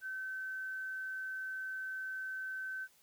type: tone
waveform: sine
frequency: 1534 Hz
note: G6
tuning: 38 cents flat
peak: -38 dBFS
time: 0.01-2.88 s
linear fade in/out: 50 ms
effects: white hiss -67 dBFS RMS until 3.02 s